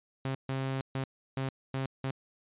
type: tone bursts at uneven times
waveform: sawtooth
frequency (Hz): 133.6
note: C3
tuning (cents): +36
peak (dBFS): -27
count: 6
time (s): 0.25-0.35 / 0.49-0.81 / 0.95-1.04 / 1.37-1.49 / 1.74-1.86 / 2.04-2.11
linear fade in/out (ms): 2
effects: resampled to 8000 Hz